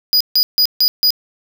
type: tone bursts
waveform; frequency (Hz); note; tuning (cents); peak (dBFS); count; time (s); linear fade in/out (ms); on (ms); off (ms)
square; 4926; D#8; -18; -10; 5; 0.13-1.105; 0; 75; 150
effects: none